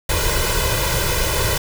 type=noise with comb filter; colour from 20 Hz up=pink; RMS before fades=-19 dBFS; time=0.09-1.58 s; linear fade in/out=5 ms; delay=2 ms; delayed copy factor=+0.95; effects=none